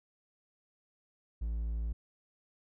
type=tone; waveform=triangle; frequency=56.3 Hz; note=A1; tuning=40 cents sharp; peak=-30 dBFS; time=1.41-1.93 s; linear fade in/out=10 ms; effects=none